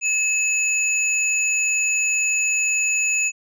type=tone pair together; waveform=sine; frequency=2578 / 6889 Hz; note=E7 / A8; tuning=-39 / -38 cents; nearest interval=octave + perfect fourth; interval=1701 cents; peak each=-19 / -21 dBFS; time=0.01-3.32 s; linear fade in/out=50 ms; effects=tanh soft clip ceiling -11 dBFS